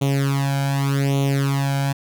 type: tone with flanger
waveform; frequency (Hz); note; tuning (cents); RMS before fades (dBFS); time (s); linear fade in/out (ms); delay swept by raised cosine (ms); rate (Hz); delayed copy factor
sawtooth; 138.59; C#3; 0; -20; 0.01-1.93; 10; 0.3 to 1.3; 0.85; +0.85
effects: none